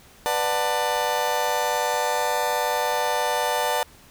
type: chord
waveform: 35% pulse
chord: B minor seventh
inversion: none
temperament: just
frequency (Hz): 493.9 / 592.7 / 740.8 / 889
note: B4 / D5 / F#5 / A5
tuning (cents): 0 / +16 / +2 / +18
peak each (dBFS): -27 / -26 / -27 / -23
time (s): 0.26-3.83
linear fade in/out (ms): 0
effects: pink hiss -51 dBFS RMS until 4.1 s